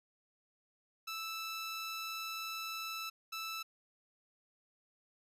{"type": "tone bursts at uneven times", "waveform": "15% pulse", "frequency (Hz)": 1318.5, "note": "E6", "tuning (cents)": 0, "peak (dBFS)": -33, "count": 2, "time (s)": [[1.07, 3.1], [3.32, 3.63]], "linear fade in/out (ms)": 10, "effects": ["resampled to 32000 Hz"]}